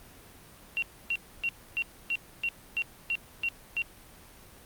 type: tone bursts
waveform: sine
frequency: 2747 Hz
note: F7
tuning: 29 cents flat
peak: -26 dBFS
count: 10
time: 0.77-3.82 s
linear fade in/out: 0 ms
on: 53 ms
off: 280 ms
effects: pink hiss -52 dBFS RMS until 4.65 s + Opus 32 kbps